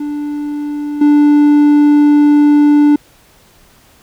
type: tone with level steps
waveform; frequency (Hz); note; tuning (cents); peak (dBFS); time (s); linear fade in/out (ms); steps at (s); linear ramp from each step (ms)
triangle; 293.7; D4; 0; -15 / -3; 0-2.96; 5; 1.01; 5
effects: pink hiss -47 dBFS RMS until 4.02 s